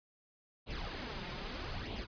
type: noise with flanger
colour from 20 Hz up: pink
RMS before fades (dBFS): -41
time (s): 0.66-2.07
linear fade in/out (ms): 50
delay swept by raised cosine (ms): 0.29 to 5.69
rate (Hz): 0.79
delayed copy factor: +0.6
effects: resampled to 11025 Hz